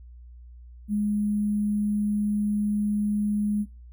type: tone with sample-and-hold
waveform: sine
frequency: 207.7 Hz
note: G#3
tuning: in tune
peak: -22 dBFS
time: 0.88-3.66 s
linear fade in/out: 50 ms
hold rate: 11025 Hz
effects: noise-tail reverb RT60 0.4 s tail -26 dB re dry + added 60 Hz sine -43 dBFS peak until 3.92 s